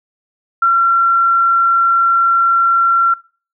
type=tone; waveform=sine; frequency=1364 Hz; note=F6; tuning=41 cents flat; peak=-8 dBFS; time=0.62-3.14 s; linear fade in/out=5 ms; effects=noise-tail reverb RT60 0.4 s tail -23 dB re dry